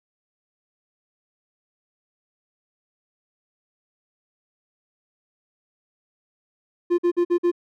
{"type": "tone bursts", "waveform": "triangle", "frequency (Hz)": 349.2, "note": "F4", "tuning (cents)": 0, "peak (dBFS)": -14, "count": 5, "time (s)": [6.9, 7.516], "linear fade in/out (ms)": 20, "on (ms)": 84, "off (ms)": 49, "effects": []}